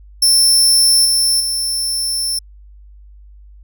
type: tone with level steps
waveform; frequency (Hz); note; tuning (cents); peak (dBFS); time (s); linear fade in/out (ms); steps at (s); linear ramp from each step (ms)
25% pulse; 5360; E8; +28; -4 / -7 / -12; 0.22-2.39; 5; 1.05 / 1.4; 5
effects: added 50 Hz sine -38 dBFS peak until 3.63 s